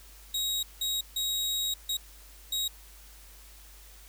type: tone bursts at uneven times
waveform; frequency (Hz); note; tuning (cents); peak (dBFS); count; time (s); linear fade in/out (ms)
sawtooth; 3801; A#7; +33; -25; 5; 0.34-0.63 / 0.81-1.01 / 1.16-1.74 / 1.89-1.97 / 2.52-2.68; 5
effects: added 50 Hz sine -51 dBFS peak until 4.08 s + white hiss -54 dBFS RMS until 4.08 s